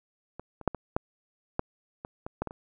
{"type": "clicks", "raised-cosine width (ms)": 1, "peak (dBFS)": [-25, -28, -9, -21, -11, -12, -23, -22, -15, -21, -28], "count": 11, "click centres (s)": [0.396, 0.613, 0.677, 0.747, 0.965, 1.594, 2.049, 2.265, 2.42, 2.473, 2.509], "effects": []}